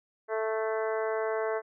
harmonic tone with a mistuned harmonic, 220 Hz, A3, in tune, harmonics 2 / 3 / 4 / 5 / 6 / 7 / 8 / 9, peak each -30 / -33 / -39 / -39 / -43 / -41 / -45 / -45 dBFS, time 0.28-1.62 s, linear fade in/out 50 ms, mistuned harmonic 9, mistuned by +19 cents, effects none

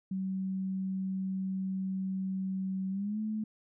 sine tone with pitch glide, 190 to 215.7 Hz, F#3 to A3, +46 to -34 cents, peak -31 dBFS, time 0.11-3.44 s, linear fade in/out 5 ms, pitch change +220 cents, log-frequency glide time 2.9-3.19 s, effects none

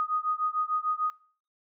sine beating tone pair, 1241 / 1247.7 Hz, D#6 / D#6, -5 / +4 cents, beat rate 6.7 Hz, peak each -29 dBFS, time 0-1.1 s, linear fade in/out 0 ms, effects noise-tail reverb RT60 0.5 s tail -24 dB re dry

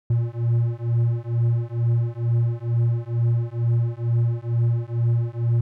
triangle beating tone pair, 116.54 / 118.74 Hz, A#2 / A#2, 0 / +32 cents, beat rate 2.2 Hz, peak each -20 dBFS, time 0.1-5.61 s, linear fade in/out 5 ms, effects none

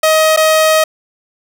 sawtooth tone with dropouts, 630 Hz, D#5, 21 cents sharp, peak -4 dBFS, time 0.03-0.84 s, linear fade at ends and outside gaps 5 ms, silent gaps 0.364-0.372 s, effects none

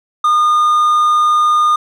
triangle tone, 1219 Hz, D#6, 36 cents flat, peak -7 dBFS, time 0.24-1.76 s, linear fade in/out 5 ms, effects none

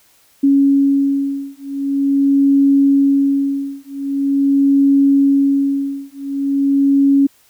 sine beating tone pair, 277.2 / 277.64 Hz, C#4 / C#4, 0 / +3 cents, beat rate 0.44 Hz, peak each -14 dBFS, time 0.43-7.27 s, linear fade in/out 10 ms, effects white hiss -53 dBFS RMS until 7.49 s

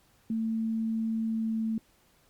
sine tone with pitch glide, 223.6 to 222.3 Hz, A3 to A3, +28 to +18 cents, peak -27 dBFS, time 0.3-1.78 s, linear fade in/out 2 ms, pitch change -10 cents, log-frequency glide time 1.24-1.63 s, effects pink hiss -65 dBFS RMS until 2.29 s + Opus 48 kbps

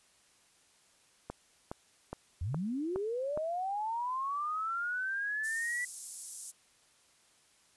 click train, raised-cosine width 1 ms, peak -24 dBFS, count 6, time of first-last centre 1.3-3.375 s, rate 2.41 Hz
sine linear sweep, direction up, 73.8 to 1975.5 Hz, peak -32 dBFS, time 2.41-5.85 s, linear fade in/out 5 ms
pink high-pass noise, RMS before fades -42 dBFS, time 5.43-6.52 s, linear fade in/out 20 ms, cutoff 7100 Hz, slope 24 dB/octave
effects white hiss -66 dBFS RMS until 7.76 s + resampled to 24000 Hz

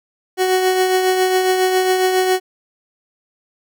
30% pulse tone with tremolo, 371.8 Hz, F#4, 8 cents sharp, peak -9 dBFS, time 0.37-2.4 s, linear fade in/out 50 ms, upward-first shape triangle, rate 7.3 Hz, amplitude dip 45%, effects none

